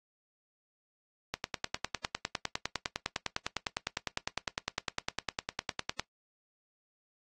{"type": "click train", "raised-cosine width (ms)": 0.2, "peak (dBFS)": -14, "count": 47, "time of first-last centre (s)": [1.34, 5.996], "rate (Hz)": 9.88, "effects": ["noise-tail reverb RT60 0.1 s tail -17 dB re dry", "AAC 32 kbps"]}